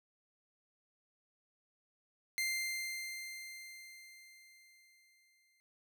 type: tone with exponential decay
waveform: sawtooth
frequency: 2093 Hz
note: C7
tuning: in tune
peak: -29 dBFS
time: 2.38-5.6 s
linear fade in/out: 0 ms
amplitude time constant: 700 ms
effects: none